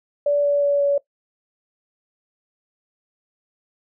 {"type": "tone with pitch steps", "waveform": "sine", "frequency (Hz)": [578, 574.3, 570.7, 567.1], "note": ["D5", "D5", "D5", "C#5"], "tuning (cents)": [-28, -39, -50, 39], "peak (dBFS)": -15, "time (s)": [0.26, 0.98], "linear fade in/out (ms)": 5, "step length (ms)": 180, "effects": ["noise-tail reverb RT60 0.1 s tail -18 dB re dry"]}